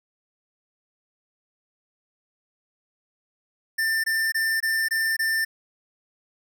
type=tone bursts; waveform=square; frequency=1790 Hz; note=A6; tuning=29 cents sharp; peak=-22 dBFS; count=6; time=3.78-5.45 s; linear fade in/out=10 ms; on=260 ms; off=22 ms; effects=none